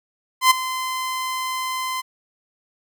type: tone with ADSR envelope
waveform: sawtooth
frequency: 1032 Hz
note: C6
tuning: 24 cents flat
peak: -5 dBFS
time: 0.41-2.02 s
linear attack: 96 ms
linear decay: 14 ms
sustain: -15 dB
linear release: 22 ms
effects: none